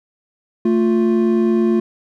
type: tone pair together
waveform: triangle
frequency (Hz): 222.9 / 351.8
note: A3 / F4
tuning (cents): +23 / +13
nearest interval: minor sixth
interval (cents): 790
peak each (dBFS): -13 / -14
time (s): 0.65-1.8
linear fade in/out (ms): 5
effects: none